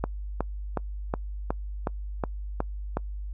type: click train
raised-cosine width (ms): 1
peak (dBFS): -12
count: 9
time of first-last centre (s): 0.04-2.97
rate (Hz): 2.73
effects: noise-tail reverb RT60 0.1 s tail -26 dB re dry + added 50 Hz sine -32 dBFS peak until 3.33 s